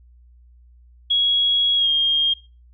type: tone with pitch glide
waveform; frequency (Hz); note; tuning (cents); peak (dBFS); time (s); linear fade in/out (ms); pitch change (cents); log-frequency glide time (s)
sine; 3322 to 3226; G#7 to G7; 0 to +49; -15; 1.1-2.34; 10; -51; 1.76-1.89
effects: noise-tail reverb RT60 0.3 s tail -20 dB re dry + added 60 Hz sine -47 dBFS peak until 2.73 s